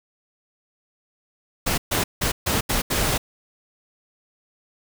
pink noise bursts at uneven times, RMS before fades -22 dBFS, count 6, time 1.66-1.78 / 1.91-2.04 / 2.21-2.32 / 2.46-2.61 / 2.69-2.82 / 2.9-3.18 s, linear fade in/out 10 ms, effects none

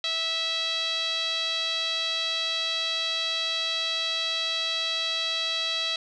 5% pulse tone with low-pass filter, 654 Hz, E5, 14 cents flat, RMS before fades -28 dBFS, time 0.04-5.96 s, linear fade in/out 2 ms, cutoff 3800 Hz, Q 5, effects none

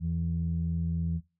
sine tone pair together, 82.9 / 166.52 Hz, E2 / E3, +10 / +18 cents, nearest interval octave, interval 1208 cents, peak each -30 / -29 dBFS, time 0-1.21 s, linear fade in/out 50 ms, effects noise-tail reverb RT60 0.3 s tail -20 dB re dry + tanh soft clip ceiling -20 dBFS

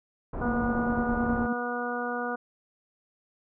pink low-pass noise, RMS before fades -34 dBFS, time 0.33-1.47 s, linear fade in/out 5 ms, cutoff 1100 Hz, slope 24 dB/octave
harmonic tone, 242.7 Hz, B3, 30 cents flat, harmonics 1 / 2 / 3 / 4 / 5 / 6, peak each -35 / -34 / -35 / -40 / -37 / -35 dBFS, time 0.41-2.36 s, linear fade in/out 10 ms
sine tone, 233.1 Hz, A#3, in tune, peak -27 dBFS, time 0.45-1.53 s, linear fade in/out 5 ms
effects none

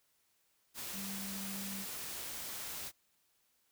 sine tone in noise, 196 Hz, G3, in tune, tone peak -43 dBFS, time 0.92-1.86 s, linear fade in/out 50 ms, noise white, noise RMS -43 dBFS, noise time 0.74-2.92 s, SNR -3 dB, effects white hiss -75 dBFS RMS until 3.71 s

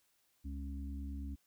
harmonic tone, 69.3 Hz, C#2, in tune, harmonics 1 / 3 / 4, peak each -40 / -50 / -48 dBFS, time 0.44-1.36 s, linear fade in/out 20 ms, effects white hiss -75 dBFS RMS until 1.46 s

